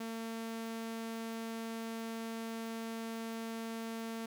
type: tone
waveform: sawtooth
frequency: 226.5 Hz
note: A#3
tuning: 50 cents flat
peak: -35 dBFS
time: 0-4.26 s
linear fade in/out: 5 ms
effects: none